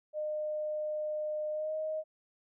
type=tone with pitch glide; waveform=sine; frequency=609 to 624.7 Hz; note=D#5 to D#5; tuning=-37 to +7 cents; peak=-32 dBFS; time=0.13-2.04 s; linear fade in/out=50 ms; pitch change=+44 cents; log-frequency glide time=1.51-1.74 s; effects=none